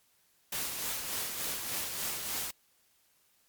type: noise with tremolo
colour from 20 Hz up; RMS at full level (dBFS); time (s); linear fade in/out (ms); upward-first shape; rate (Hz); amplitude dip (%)
white; -34; 0.52-2.51; 5; sine; 3.4; 40
effects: white hiss -69 dBFS RMS until 3.48 s + MP3 96 kbps